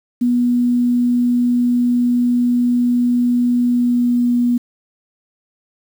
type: tone with pitch glide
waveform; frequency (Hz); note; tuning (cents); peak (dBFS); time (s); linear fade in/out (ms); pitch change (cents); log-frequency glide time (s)
sine; 243.5 to 242; B3 to B3; -24 to -35; -12; 0.21-4.58; 10; -11; 3.68-4.35
effects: 7-bit